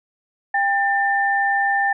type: tone pair together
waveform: sine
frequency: 797 / 1789.2 Hz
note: G5 / A6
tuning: +28 / +28 cents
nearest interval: octave + major second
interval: 1400 cents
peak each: -19 dBFS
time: 0.54-1.93 s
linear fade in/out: 5 ms
effects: none